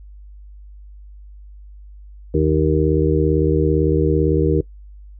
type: harmonic tone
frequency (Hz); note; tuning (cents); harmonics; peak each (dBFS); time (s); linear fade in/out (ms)
77.8; D#2; 0; 1 / 2 / 4 / 5 / 6; -20 / -20 / -20 / -20 / -20; 2.34-4.61; 5
effects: noise-tail reverb RT60 0.1 s tail -21 dB re dry + added 50 Hz sine -37 dBFS peak until 5.19 s